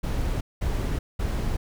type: noise bursts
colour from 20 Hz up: brown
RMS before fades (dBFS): -26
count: 3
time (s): 0.03-1.57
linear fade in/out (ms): 10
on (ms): 380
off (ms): 200
effects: none